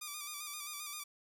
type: tone with vibrato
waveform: 5% pulse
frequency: 1189 Hz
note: D6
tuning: 21 cents sharp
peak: -30 dBFS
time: 0.01-1.04 s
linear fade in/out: 10 ms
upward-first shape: square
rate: 7.6 Hz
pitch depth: 43 cents each way
effects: none